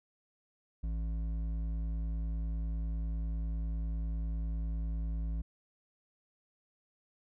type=tone with hard clipping; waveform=sine; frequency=55 Hz; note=A1; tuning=in tune; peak=-34 dBFS; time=0.83-5.42 s; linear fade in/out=10 ms; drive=8 dB; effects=none